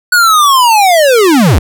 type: linear sweep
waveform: square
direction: down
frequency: 1480 to 51.91 Hz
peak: -5 dBFS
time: 0.12-1.59 s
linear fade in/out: 5 ms
effects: none